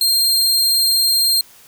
sawtooth tone, 4194 Hz, C8, 3 cents sharp, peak -10 dBFS, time 0.01-1.41 s, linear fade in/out 2 ms, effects white hiss -46 dBFS RMS until 1.67 s

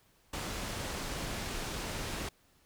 pink low-pass noise, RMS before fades -38 dBFS, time 0.33-2.29 s, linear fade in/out 5 ms, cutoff 9000 Hz, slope 12 dB/octave, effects pink hiss -67 dBFS RMS until 2.65 s

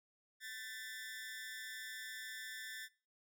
sawtooth tone with amplitude modulation, 1769 Hz, A6, 9 cents sharp, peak -38 dBFS, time 0.4-2.89 s, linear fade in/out 50 ms, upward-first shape sine, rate 234 Hz, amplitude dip 85%, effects noise-tail reverb RT60 0.4 s tail -23 dB re dry

